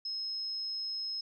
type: tone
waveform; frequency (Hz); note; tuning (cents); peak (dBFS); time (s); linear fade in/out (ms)
sine; 5160; E8; -38; -34; 0.05-1.21; 5
effects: none